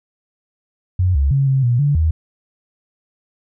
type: tone with pitch steps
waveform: sine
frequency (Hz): 91.3 / 69.5 / 137.4 / 134 / 120.8 / 144.1 / 79.7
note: F#2 / C#2 / C#3 / C3 / B2 / D3 / D#2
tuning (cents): -23 / +5 / -15 / +42 / -38 / -33 / +42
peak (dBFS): -12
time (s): 0.99-2.11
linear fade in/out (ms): 5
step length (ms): 160
effects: none